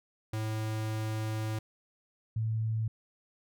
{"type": "tone pair in turn", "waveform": ["square", "sine"], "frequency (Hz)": [109.2, 110.98], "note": ["A2", "A2"], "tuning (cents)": [-13, 15], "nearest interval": "unison", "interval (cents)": 28, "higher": "second", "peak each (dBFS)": [-32, -28], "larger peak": "second", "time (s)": [[0.33, 1.59], [2.36, 2.88]], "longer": "first", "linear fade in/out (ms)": 5, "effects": []}